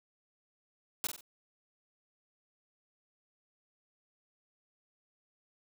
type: noise with echo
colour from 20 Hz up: white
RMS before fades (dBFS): -33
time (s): 1.04-1.07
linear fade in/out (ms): 0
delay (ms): 46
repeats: 3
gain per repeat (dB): -7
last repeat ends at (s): 1.208
effects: none